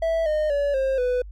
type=tone with pitch steps; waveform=triangle; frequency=656 / 612.1 / 571.1 / 532.8 / 497.2 Hz; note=E5 / D#5 / D5 / C5 / B4; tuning=-9 / -28 / -49 / +31 / +12 cents; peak=-18 dBFS; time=0.02-1.22 s; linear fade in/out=5 ms; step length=240 ms; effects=added 50 Hz sine -36 dBFS peak until 1.31 s

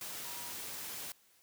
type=tone in noise; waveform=sine; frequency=960 Hz; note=B5; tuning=49 cents flat; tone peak=-52 dBFS; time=0.25-0.52 s; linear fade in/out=2 ms; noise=white; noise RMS=-43 dBFS; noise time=0.01-1.12 s; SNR=-12 dB; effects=white hiss -67 dBFS RMS until 1.42 s + high-pass 80 Hz 12 dB/octave

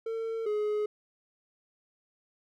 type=tone pair in turn; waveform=triangle; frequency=451.5 / 421.1 Hz; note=A4 / G#4; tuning=+45 / +24 cents; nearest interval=minor second; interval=121 cents; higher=first; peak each=-29 / -25 dBFS; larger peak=second; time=0.06-0.46 / 0.46-0.86 s; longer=neither; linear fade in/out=5 ms; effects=none

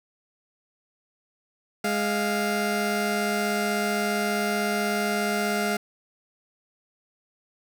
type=tone pair together; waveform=20% pulse; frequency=207.5 / 698 Hz; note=G#3 / F5; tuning=-1 / -1 cents; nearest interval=octave + major sixth; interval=2100 cents; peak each=-21 / -22 dBFS; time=1.84-5.77 s; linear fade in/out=5 ms; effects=none

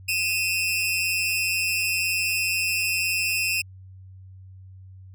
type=tone pair together; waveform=sawtooth; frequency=2517 / 2698 Hz; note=D#7 / E7; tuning=+19 / +40 cents; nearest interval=minor second; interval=121 cents; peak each=-22 dBFS; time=0.08-3.62 s; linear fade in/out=10 ms; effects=added 94 Hz sine -42 dBFS peak until 5.14 s

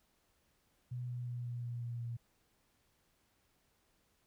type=tone with pitch steps; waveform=sine; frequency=123.47 / 122.55 / 121.63 / 120.72 / 119.82 / 118.92 / 118.03 Hz; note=B2 / B2 / B2 / B2 / A#2 / A#2 / A#2; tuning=0 / -13 / -26 / -39 / +48 / +35 / +22 cents; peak=-38 dBFS; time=0.91-2.17 s; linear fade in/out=10 ms; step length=180 ms; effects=pink hiss -75 dBFS RMS until 4.26 s

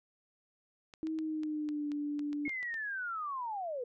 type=clicks; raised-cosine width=0.2 ms; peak=-33 dBFS; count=11; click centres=0.938 / 1.07 / 1.188 / 1.434 / 1.689 / 1.918 / 2.193 / 2.33 / 2.494 / 2.629 / 2.742 s
type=tone with pitch glide; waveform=sine; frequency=317.4 to 292.7 Hz; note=D#4 to D4; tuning=+35 to -6 cents; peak=-33 dBFS; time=1.03-2.48 s; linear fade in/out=0 ms; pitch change=-141 cents; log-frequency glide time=1.16-1.89 s
type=linear sweep; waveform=sine; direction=down; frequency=2187 to 466.2 Hz; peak=-35 dBFS; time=2.45-3.84 s; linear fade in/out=5 ms
effects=none

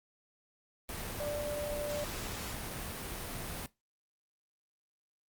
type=tone in noise; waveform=sine; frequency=588 Hz; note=D5; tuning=2 cents sharp; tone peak=-34 dBFS; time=1.2-2.04 s; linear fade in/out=0 ms; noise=pink; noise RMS=-40 dBFS; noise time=0.89-3.66 s; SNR=+3 dB; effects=noise-tail reverb RT60 0.2 s tail -19 dB re dry + Opus 32 kbps

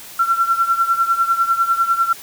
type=tone with tremolo; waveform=sine; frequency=1358 Hz; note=F6; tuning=49 cents flat; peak=-10 dBFS; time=0.19-2.13 s; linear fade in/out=5 ms; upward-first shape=triangle; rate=10 Hz; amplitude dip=85%; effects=white hiss -37 dBFS RMS until 2.22 s

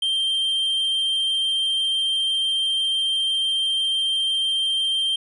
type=tone; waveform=triangle; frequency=3157 Hz; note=G7; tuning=12 cents sharp; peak=-18 dBFS; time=0.02-5.16 s; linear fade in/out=5 ms; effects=resampled to 24000 Hz

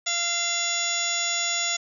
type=harmonic tone with a mistuned harmonic; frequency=690 Hz; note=F5; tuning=21 cents flat; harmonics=1 / 2 / 3 / 4 / 5 / 6 / 7 / 8 / 9 / 10; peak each=-36 / -36 / -31 / -35 / -30 / -36 / -38 / -33 / -37 / -28 dBFS; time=0.06-1.77 s; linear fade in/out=10 ms; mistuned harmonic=6; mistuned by=-57 cents; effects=none

